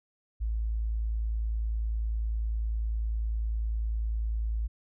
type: tone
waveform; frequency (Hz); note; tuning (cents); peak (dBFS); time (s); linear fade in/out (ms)
sine; 55; A1; 0; -27; 0.4-4.68; 20
effects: none